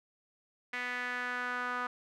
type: tone with band-pass filter sweep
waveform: sawtooth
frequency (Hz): 247.3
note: B3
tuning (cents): +3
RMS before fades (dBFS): -36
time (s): 0.73-1.87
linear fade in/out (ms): 5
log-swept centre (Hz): 2000 to 1300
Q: 3.6
effects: none